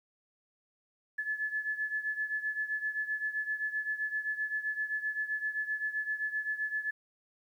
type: beating tone pair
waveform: sine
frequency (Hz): 1720 / 1727.7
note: A6 / A6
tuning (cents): -40 / -32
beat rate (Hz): 7.7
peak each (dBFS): -33 / -37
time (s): 1.18-6.91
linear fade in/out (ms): 10
effects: 11-bit